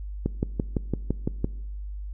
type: click train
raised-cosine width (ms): 3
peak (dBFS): -11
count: 8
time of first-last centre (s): 0.26-1.444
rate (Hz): 5.91
effects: noise-tail reverb RT60 0.9 s tail -21 dB re dry + added 50 Hz sine -32 dBFS peak until 2.13 s